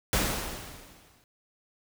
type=noise with exponential decay; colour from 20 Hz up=pink; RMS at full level=-24 dBFS; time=0.13-1.24 s; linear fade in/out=1 ms; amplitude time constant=240 ms; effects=none